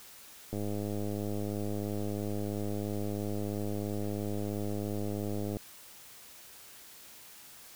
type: click train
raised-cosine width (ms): 2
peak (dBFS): -23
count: 520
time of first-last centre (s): 0.53-5.569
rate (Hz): 103
effects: white hiss -52 dBFS RMS until 7.75 s